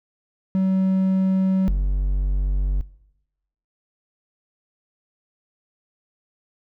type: tone pair in turn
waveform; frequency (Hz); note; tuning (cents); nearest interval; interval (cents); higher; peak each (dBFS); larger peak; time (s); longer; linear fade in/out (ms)
triangle; 189.5 / 47.77; F#3 / G1; +42 / -44; 2 octaves; 2386; first; -15; neither; 0.55-1.68 / 1.68-2.81; neither; 0
effects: noise-tail reverb RT60 0.9 s tail -21 dB re dry